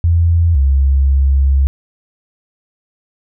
sine tone pair in turn, 84.3 / 68.13 Hz, E2 / C#2, +39 / -29 cents, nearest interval major third, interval 368 cents, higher first, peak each -8 dBFS, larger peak neither, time 0.04-0.55 / 0.55-1.67 s, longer second, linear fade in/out 0 ms, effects none

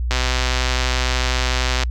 click train, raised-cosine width 0.2 ms, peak -3 dBFS, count 220, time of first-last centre 0.11-1.834 s, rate 127 Hz, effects noise-tail reverb RT60 0.1 s tail -26 dB re dry + added 60 Hz sine -19 dBFS peak until 1.9 s

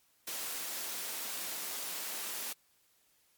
white high-pass noise, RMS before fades -39 dBFS, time 0.27-2.53 s, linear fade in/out 5 ms, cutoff 250 Hz, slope 12 dB/octave, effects white hiss -70 dBFS RMS until 3.37 s + MP3 96 kbps

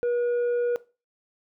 sine tone with tanh clipping, 481.8 Hz, B4, 43 cents flat, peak -23 dBFS, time 0.03-0.76 s, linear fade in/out 0 ms, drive 4 dB, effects noise-tail reverb RT60 0.3 s tail -18 dB re dry

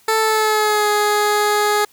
15% pulse tone with pitch glide, 441 to 417.5 Hz, A4 to G#4, +4 to +9 cents, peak -8 dBFS, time 0.08-1.85 s, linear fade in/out 5 ms, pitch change -95 cents, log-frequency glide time 0.19-0.89 s, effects white hiss -53 dBFS RMS until 1.92 s

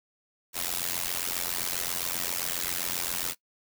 white noise with amplitude modulation, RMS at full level -27 dBFS, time 0.53-3.35 s, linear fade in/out 50 ms, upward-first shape sine, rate 87.5 Hz, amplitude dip 100%, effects noise-tail reverb RT60 0.1 s tail -20 dB re dry

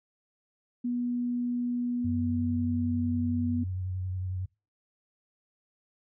sine tone, 243.3 Hz, B3, 26 cents flat, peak -27 dBFS, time 0.84-3.64 s, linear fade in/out 10 ms
sine tone with vibrato, 92.5 Hz, F#2, in tune, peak -30 dBFS, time 2.04-4.46 s, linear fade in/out 10 ms, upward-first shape sine, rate 11 Hz, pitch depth 26 cents each way
effects noise-tail reverb RT60 0.3 s tail -25 dB re dry

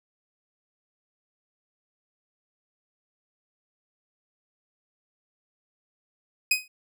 sawtooth tone with exponential decay, 2510 Hz, D#7, 15 cents sharp, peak -13 dBFS, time 6.51-6.68 s, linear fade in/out 5 ms, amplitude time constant 35 ms, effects none

